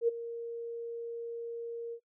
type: tone with ADSR envelope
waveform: sine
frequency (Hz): 466.2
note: A#4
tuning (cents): 0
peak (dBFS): -21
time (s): 0.01-2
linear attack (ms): 71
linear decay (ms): 17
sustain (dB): -15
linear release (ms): 72
effects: noise-tail reverb RT60 0.1 s tail -21 dB re dry